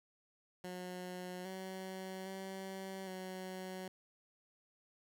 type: tone with pitch steps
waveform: 15% pulse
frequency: 181.3 / 188.7 / 191.5 / 186.4 Hz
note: F#3 / F#3 / G3 / F#3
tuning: -35 / +34 / -40 / +13 cents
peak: -37 dBFS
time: 0.64-3.88 s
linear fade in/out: 2 ms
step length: 810 ms
effects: none